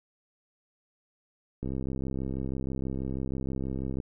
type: click train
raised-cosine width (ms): 3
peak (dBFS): -21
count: 158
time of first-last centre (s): 1.63-4.002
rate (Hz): 66.2
effects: none